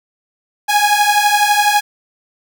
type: beating tone pair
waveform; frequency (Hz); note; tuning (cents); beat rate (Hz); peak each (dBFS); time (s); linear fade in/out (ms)
sawtooth; 823 / 835; G#5 / G#5; -16 / +9; 12; -10; 0.68-1.81; 20
effects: none